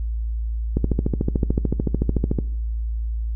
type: click train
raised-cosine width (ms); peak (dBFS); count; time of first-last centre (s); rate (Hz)
3; -7; 23; 0.77-2.388; 13.6
effects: noise-tail reverb RT60 0.8 s tail -21 dB re dry + added 56 Hz sine -22 dBFS peak until 3.35 s

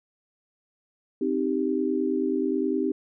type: chord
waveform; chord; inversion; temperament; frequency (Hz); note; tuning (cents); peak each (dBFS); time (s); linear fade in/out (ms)
sine; C minor; none; equal; 261.6 / 311.1 / 392; C4 / Eb4 / G4; 0 / 0 / 0; -27; 1.21-2.92; 5
effects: none

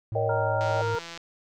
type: tone with pitch glide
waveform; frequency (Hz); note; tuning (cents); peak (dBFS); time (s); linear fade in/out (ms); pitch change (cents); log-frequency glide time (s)
triangle; 109.2 to 106.95; A2 to A2; -13 to -49; -27; 0.12-0.95; 0; -36; 0.33-0.45
type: chord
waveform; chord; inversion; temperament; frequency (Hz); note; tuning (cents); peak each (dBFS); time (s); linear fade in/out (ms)
sine; Eb dominant seventh; second; just; 466.7 / 560 / 622.3 / 777.8; Bb4 / Db5 / Eb5 / G5; +2 / +18 / 0 / -14; -29 / -29 / -29 / -31; 0.15-0.82; 5
type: harmonic tone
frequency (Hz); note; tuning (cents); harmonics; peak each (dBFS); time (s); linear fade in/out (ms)
466.2; A#4; 0; 1 / 2 / 3; -28 / -31 / -33; 0.29-0.99; 5
type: click train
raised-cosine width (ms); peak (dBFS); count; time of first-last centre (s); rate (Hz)
0.2; -22; 96; 0.61-1.175; 168
effects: none

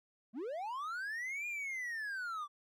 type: linear two-way sweep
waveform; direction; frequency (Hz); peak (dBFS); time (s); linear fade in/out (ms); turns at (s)
triangle; up then down; 196 to 2445 to 1140; -36; 0.33-2.48; 50; 1.47
effects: none

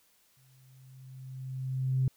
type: tone with exponential growth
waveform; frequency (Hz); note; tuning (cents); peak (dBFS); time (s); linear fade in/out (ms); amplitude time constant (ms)
sine; 130.8; C3; 0; -22; 0.37-2.08; 2; 370
effects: tanh soft clip ceiling -18 dBFS + white hiss -67 dBFS RMS until 2.16 s

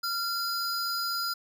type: tone pair together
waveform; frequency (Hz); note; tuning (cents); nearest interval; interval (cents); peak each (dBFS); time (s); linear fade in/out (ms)
square; 1378 / 4938; F6 / D#8; -24 / -14; octave + minor seventh; 2210; -32 / -32; 0.03-1.34; 10
effects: none

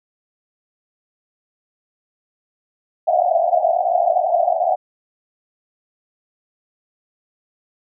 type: band-pass noise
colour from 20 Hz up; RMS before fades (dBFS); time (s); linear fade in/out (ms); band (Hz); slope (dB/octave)
pink; -17; 3.07-4.76; 10; 640 to 740; 96
effects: none

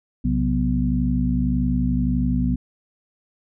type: harmonic tone with a mistuned harmonic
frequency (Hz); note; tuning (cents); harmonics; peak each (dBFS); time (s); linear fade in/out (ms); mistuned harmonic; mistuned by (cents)
61.74; B1; 0; 1 / 2 / 3 / 4; -23 / -25 / -25 / -22; 0.24-2.56; 10; 2; +140
effects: none

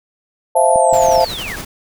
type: chord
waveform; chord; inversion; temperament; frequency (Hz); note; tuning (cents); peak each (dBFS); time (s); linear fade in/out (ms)
sine; F major seventh; second; just; 523.8 / 654.8 / 698.5 / 873.1; C5 / E5 / F5 / A5; +2 / -12 / 0 / -14; -15 / -14 / -15 / -15; 0.55-1.25; 10
type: linear sweep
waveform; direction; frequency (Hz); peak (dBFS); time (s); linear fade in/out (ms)
sine; down; 11280 to 1547; -24; 0.56-1.56; 5
type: clicks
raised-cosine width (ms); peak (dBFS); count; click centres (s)
3; -16; 4; 0.759 / 0.928 / 1.086 / 1.178
type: noise with tremolo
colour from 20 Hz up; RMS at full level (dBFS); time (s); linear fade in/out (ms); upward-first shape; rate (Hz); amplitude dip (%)
pink; -27; 0.93-1.65; 5; square; 11; 35
effects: none

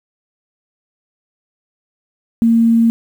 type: tone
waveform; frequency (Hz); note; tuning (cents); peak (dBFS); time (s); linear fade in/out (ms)
sine; 229.6; A#3; -26; -8; 2.42-2.9; 0
effects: 7-bit

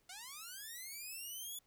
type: linear sweep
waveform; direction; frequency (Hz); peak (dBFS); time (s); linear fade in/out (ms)
5% pulse; up; 700 to 3455; -36; 0.09-1.59; 5
effects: pink hiss -75 dBFS RMS until 1.66 s

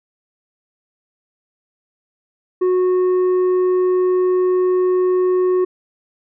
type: tone with tanh clipping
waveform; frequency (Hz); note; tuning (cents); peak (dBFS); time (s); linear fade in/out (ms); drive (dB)
sine; 366.5; F#4; -16; -14; 2.61-5.65; 10; 5
effects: none

